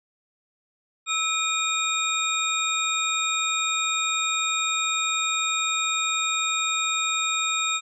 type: tone cluster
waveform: sine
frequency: 1304 / 2429 / 3712 / 7460 Hz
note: E6 / D#7 / A#7 / A#8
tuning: -19 / -42 / -8 / 0 cents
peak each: -28 dBFS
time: 1.06-7.81 s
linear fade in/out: 50 ms
effects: none